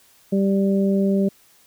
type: harmonic tone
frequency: 196 Hz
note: G3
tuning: in tune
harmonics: 1 / 2 / 3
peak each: -17 / -23 / -27 dBFS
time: 0.32-1.29 s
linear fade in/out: 10 ms
effects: white hiss -55 dBFS RMS until 1.66 s